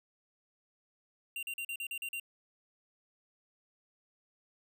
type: tone bursts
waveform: square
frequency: 2770 Hz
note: F7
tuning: 15 cents flat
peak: -37 dBFS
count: 8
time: 1.36-2.198 s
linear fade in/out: 2 ms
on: 68 ms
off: 42 ms
effects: none